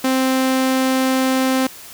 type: tone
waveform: sawtooth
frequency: 261.6 Hz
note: C4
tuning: in tune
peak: -11 dBFS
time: 0.04-1.67 s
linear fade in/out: 5 ms
effects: white hiss -38 dBFS RMS until 1.93 s